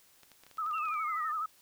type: clicks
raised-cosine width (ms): 0.2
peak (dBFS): -37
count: 12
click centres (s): 0.233 / 0.317 / 0.436 / 0.466 / 0.513 / 0.573 / 0.663 / 0.712 / 0.782 / 0.855 / 0.885 / 0.941
type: tone with vibrato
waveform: sine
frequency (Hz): 1256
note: D#6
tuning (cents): +16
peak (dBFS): -31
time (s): 0.58-1.46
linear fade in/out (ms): 5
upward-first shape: sine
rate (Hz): 12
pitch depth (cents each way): 82
type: exponential sweep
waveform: sine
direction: down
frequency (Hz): 2794 to 1760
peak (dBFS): -40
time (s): 0.73-1.32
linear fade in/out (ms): 10
effects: white hiss -63 dBFS RMS until 1.61 s